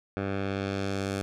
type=tone with low-pass filter sweep; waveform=10% pulse; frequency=98 Hz; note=G2; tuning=in tune; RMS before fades=-31 dBFS; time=0.17-1.22 s; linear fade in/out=0 ms; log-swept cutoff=1900 to 10000 Hz; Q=0.92; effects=none